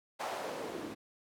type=noise with band-pass filter sweep; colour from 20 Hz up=white; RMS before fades=-40 dBFS; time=0.19-0.95 s; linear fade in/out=20 ms; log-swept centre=810 to 270 Hz; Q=2.1; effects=none